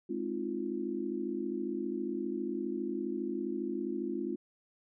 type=chord; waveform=sine; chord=F minor seventh; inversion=first; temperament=just; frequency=209.5 / 261.9 / 314.3 / 349.2 Hz; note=Ab3 / C4 / Eb4 / F4; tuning=+15 / +2 / +18 / 0 cents; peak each=-40 / -38 / -40 / -36 dBFS; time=0.09-4.36 s; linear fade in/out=10 ms; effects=none

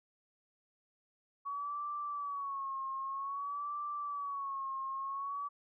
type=tone with vibrato; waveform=sine; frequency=1122 Hz; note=C#6; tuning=21 cents sharp; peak=-36 dBFS; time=1.45-5.49 s; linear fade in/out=20 ms; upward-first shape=sine; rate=0.52 Hz; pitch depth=77 cents each way; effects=none

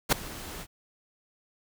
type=noise with ADSR envelope; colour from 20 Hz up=pink; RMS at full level=-19 dBFS; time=0.09-0.67 s; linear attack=35 ms; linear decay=4 ms; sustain=-21 dB; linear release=56 ms; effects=none

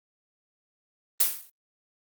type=noise with exponential decay; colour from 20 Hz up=blue; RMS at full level=-17 dBFS; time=1.2-1.5 s; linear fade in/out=5 ms; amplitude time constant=64 ms; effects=Opus 32 kbps

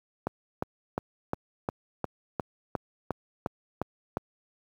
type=click train; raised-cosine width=1 ms; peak=-14 dBFS; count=12; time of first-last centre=0.27-4.171 s; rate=2.82 Hz; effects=high-pass 80 Hz 12 dB/octave + 9-bit

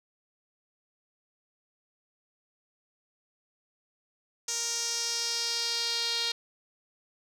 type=tone with band-pass filter sweep; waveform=sawtooth; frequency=466.2 Hz; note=A#4; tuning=in tune; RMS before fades=-31 dBFS; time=4.48-6.32 s; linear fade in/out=5 ms; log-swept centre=6300 to 4100 Hz; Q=3.8; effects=none

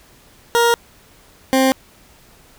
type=tone pair in turn; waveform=20% pulse; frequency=470 / 263.8 Hz; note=A#4 / C4; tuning=+14 / +14 cents; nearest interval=minor seventh; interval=1000 cents; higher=first; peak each=-7 dBFS; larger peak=neither; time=0.55-0.74 / 1.53-1.72 s; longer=neither; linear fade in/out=0 ms; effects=pink hiss -49 dBFS RMS until 2.58 s

